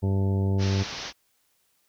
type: harmonic tone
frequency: 97.3 Hz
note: G2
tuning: 12 cents flat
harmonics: 1 / 2 / 3 / 4 / 5 / 6 / 7 / 9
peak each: -22 / -29 / -36 / -34 / -40 / -44 / -45 / -44 dBFS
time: 0.02-0.84 s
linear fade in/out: 20 ms
type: low-pass noise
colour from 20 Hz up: white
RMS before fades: -36 dBFS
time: 0.58-1.13 s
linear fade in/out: 50 ms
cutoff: 6100 Hz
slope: 96 dB/octave
effects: white hiss -69 dBFS RMS until 1.88 s